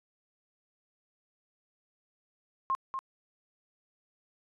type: tone with echo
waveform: sine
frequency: 1066 Hz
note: C6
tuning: 32 cents sharp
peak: -26 dBFS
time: 2.7-2.75 s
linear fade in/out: 0 ms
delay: 240 ms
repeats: 1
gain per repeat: -6 dB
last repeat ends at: 2.99 s
effects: resampled to 24000 Hz